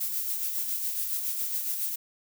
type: noise with tremolo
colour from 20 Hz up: violet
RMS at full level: -29 dBFS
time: 0-1.96 s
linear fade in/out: 10 ms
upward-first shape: sine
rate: 7.2 Hz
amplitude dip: 40%
effects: none